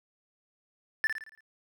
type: tone with echo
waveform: triangle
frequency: 1760 Hz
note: A6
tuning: in tune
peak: -21 dBFS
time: 1.04-1.07 s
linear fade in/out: 0 ms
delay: 56 ms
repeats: 6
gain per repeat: -6 dB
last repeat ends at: 1.406 s
effects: none